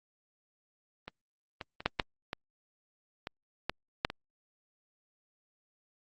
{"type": "clicks", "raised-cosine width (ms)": 0.3, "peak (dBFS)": [-24, -22, -26, -10, -9, -18, -20, -14, -9, -20], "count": 10, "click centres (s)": [1.08, 1.612, 1.805, 1.86, 1.998, 2.331, 3.271, 3.696, 4.049, 4.101], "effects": ["Opus 32 kbps"]}